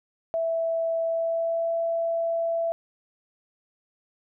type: tone with pitch glide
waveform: sine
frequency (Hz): 659.3 to 667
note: E5 to E5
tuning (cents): 0 to +20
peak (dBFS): -23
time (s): 0.34-2.72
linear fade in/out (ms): 0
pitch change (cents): +20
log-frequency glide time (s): 1.03-1.73
effects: none